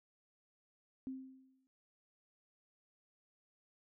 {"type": "tone with exponential decay", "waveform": "sine", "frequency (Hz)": 262.7, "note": "C4", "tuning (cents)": 7, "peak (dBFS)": -38, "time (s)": [1.07, 1.67], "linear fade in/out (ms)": 0, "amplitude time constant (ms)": 130, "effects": []}